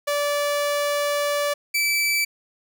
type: tone pair in turn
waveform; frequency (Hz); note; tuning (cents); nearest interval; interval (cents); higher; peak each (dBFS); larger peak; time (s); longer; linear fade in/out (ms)
sawtooth; 580 / 2315; D5 / D7; -22 / -25; 2 octaves; 2397; second; -17 / -16; second; 0.07-1.54 / 1.74-2.25; first; 10
effects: none